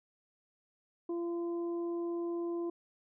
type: harmonic tone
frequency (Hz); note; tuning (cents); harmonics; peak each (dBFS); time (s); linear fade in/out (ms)
342; F4; -36; 1 / 2 / 3; -33 / -49 / -50; 1.09-2.7; 5
effects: none